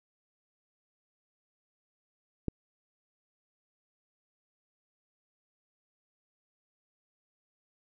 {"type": "click", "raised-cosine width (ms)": 3, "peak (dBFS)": -17, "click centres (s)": 2.483, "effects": []}